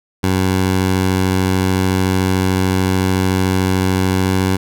15% pulse tone with pitch glide, 93.6 to 94.25 Hz, F#2 to F#2, +20 to +32 cents, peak -7 dBFS, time 0.23-4.57 s, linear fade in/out 10 ms, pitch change +12 cents, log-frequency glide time 4.23-4.32 s, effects none

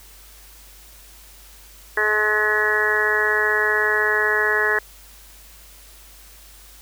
harmonic tone, 212.7 Hz, G#3, 42 cents sharp, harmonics 2 / 3 / 4 / 5 / 6 / 7 / 8 / 9, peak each -24 / -32 / -31 / -28 / -32 / -27 / -20 / -23 dBFS, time 1.97-4.79 s, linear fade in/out 5 ms, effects added 50 Hz sine -47 dBFS peak until 6.81 s + white hiss -47 dBFS RMS until 6.81 s

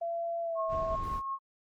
sine tone with pitch glide, 677 to 651.3 Hz, E5 to E5, +46 to -21 cents, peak -31 dBFS, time 0.01-0.96 s, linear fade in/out 10 ms, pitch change -67 cents, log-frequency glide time 0.42-0.62 s
sine tone with tremolo, 1084 Hz, C#6, 39 cents flat, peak -31 dBFS, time 0.55-1.39 s, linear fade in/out 50 ms, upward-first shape triangle, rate 5.5 Hz, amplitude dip 40%
brown noise, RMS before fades -39 dBFS, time 0.68-1.22 s, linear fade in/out 50 ms
effects Opus 24 kbps

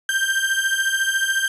35% pulse beating tone pair, 1568 / 1582 Hz, G6 / G6, 0 / +15 cents, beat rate 14 Hz, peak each -20 / -20 dBFS, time 0.09-1.48 s, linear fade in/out 2 ms, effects resampled to 32000 Hz + 8-bit

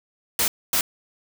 white noise bursts at uneven times, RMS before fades -21 dBFS, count 2, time 0.39-0.48 / 0.73-0.81 s, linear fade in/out 2 ms, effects none

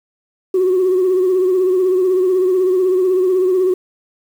sine tone with vibrato, 370 Hz, F#4, in tune, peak -10 dBFS, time 0.54-3.74 s, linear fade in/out 5 ms, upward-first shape triangle, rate 16 Hz, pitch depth 60 cents each way, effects tanh soft clip ceiling -8 dBFS + 7-bit

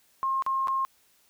sine tone with dropouts, 1069 Hz, C6, 37 cents sharp, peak -24 dBFS, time 0.23-0.85 s, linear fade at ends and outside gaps 0 ms, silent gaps 0.423-0.464 / 0.673-0.682 s, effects white hiss -64 dBFS RMS until 1.29 s

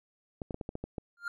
clicks, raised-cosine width 2 ms, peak -23 dBFS, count 8, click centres 0.418 / 0.508 / 0.544 / 0.612 / 0.691 / 0.754 / 0.84 / 0.982 s
triangle tone with exponential growth, 1400 Hz, F6, 4 cents sharp, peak -27 dBFS, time 1.17-1.28 s, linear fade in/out 2 ms, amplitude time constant 23 ms
effects none

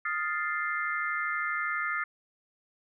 sine chord, F dominant seventh, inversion third, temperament equal, 1244.5 / 1396.9 / 1760 / 2093 Hz, Eb6 / F6 / A6 / C7, 0 / 0 / 0 / 0 cents, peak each -34 dBFS, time 0.05-2.04 s, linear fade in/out 5 ms, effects none

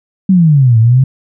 sine exponential two-way sweep, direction down then up, 196 to 110 to 136.2 Hz, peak -4 dBFS, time 0.29-1.04 s, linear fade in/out 5 ms, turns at 0.79 s, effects none

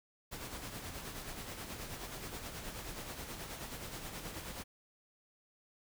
pink noise with tremolo, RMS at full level -43 dBFS, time 0.31-4.64 s, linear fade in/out 20 ms, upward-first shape sine, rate 9.4 Hz, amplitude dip 45%, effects none

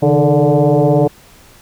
sine tone with frequency modulation, 138.59 Hz, C#3, in tune, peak -8 dBFS, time 0.02-1.08 s, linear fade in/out 10 ms, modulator 147 Hz, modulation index 3.8, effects pink hiss -44 dBFS RMS until 1.61 s

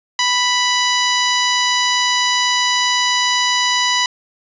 10% pulse tone, 987.8 Hz, B5, in tune, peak -5 dBFS, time 0.19-4.06 s, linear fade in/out 2 ms, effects resampled to 16000 Hz + 7-bit

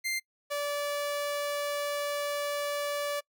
sawtooth tone pair in turn, 2093 / 578.9 Hz, C7 / D5, 0 / -25 cents, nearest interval octave + minor seventh, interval 2225 cents, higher first, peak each -26 dBFS, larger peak neither, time 0.04-0.2 / 0.5-3.21 s, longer second, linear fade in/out 20 ms, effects noise-tail reverb RT60 0.1 s tail -24 dB re dry

